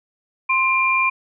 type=tone pair together; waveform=sine; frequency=1046.5 / 2386 Hz; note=C6 / D7; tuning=0 / +27 cents; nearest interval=octave + major second; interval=1427 cents; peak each=-19 / -17 dBFS; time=0.49-1.1 s; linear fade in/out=10 ms; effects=none